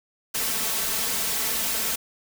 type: noise with comb filter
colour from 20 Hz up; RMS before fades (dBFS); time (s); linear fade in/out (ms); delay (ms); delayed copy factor
white; -26; 0.34-1.96; 10; 4.5; +0.7
effects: none